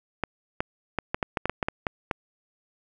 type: clicks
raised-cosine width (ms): 0.5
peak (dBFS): -10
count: 12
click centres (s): 0.237 / 0.605 / 0.987 / 1.145 / 1.228 / 1.372 / 1.456 / 1.496 / 1.628 / 1.685 / 1.868 / 2.112
effects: none